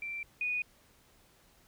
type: tone pair in turn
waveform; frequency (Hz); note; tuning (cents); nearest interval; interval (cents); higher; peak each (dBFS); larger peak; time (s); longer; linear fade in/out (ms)
sine; 2349 / 2470; D7 / D#7; 0 / -13; minor second; 87; second; -36 / -30; second; 0.02-0.23 / 0.41-0.62; neither; 2
effects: pink hiss -64 dBFS RMS until 1.67 s